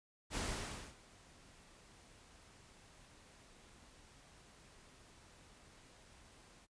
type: noise with ADSR envelope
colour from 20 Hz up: pink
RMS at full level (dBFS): -39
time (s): 0.3-6.67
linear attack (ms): 61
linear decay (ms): 580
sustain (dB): -23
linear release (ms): 34
effects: noise-tail reverb RT60 0.1 s tail -21 dB re dry + resampled to 22050 Hz